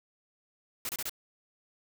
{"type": "noise bursts", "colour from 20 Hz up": "white", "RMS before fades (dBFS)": -35, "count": 4, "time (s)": [0.85, 1.095], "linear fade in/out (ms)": 2, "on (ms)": 41, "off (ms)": 27, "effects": []}